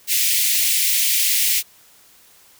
white high-pass noise, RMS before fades -18 dBFS, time 0.07-1.63 s, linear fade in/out 50 ms, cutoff 2000 Hz, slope 48 dB/octave, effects white hiss -51 dBFS RMS until 2.59 s

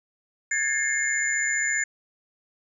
sine tone cluster, 1658 / 1793 / 2136 / 7030 Hz, G#6 / A6 / C7 / A8, -3 / +32 / +35 / -2 cents, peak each -28 dBFS, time 0.51-1.84 s, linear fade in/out 5 ms, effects none

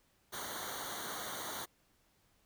pink noise with comb filter, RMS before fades -42 dBFS, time 0.32-1.66 s, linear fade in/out 20 ms, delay 0.39 ms, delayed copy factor -1, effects pink hiss -72 dBFS RMS until 2.45 s

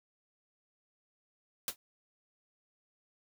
white noise with exponential decay, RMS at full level -30 dBFS, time 1.68-1.76 s, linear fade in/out 1 ms, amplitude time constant 17 ms, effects none

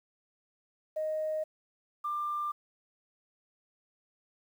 sine tone pair in turn, 622.3 / 1190.5 Hz, D#5 / D6, 0 / +23 cents, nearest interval major seventh, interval 1123 cents, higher second, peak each -29 / -30 dBFS, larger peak first, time 0.96-1.44 / 2.04-2.52 s, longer neither, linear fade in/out 10 ms, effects tanh soft clip ceiling -25 dBFS + 10-bit

